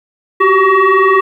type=tone with frequency modulation; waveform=sine; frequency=370 Hz; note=F#4; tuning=in tune; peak=-6 dBFS; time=0.4-1.21 s; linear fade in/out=10 ms; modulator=758 Hz; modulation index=1.9; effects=8-bit